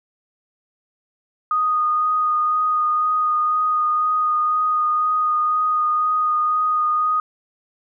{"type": "tone with vibrato", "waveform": "sine", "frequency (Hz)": 1237, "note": "D#6", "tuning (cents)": -10, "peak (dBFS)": -16, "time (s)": [1.51, 7.2], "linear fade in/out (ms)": 2, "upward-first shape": "sine", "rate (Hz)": 2, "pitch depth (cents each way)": 12, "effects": []}